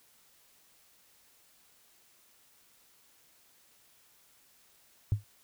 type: tone with exponential decay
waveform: sine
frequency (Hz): 103.83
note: G#2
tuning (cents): 0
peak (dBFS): -19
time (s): 5.12-5.24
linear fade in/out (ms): 0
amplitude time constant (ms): 24
effects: tanh soft clip ceiling -17 dBFS + white hiss -64 dBFS RMS until 5.43 s